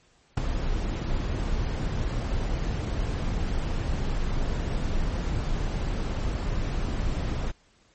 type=noise with ADSR envelope; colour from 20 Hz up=brown; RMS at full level=-19 dBFS; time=0.37-7.52 s; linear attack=5 ms; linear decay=11 ms; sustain=-8 dB; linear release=20 ms; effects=pink hiss -62 dBFS RMS until 7.94 s + MP3 32 kbps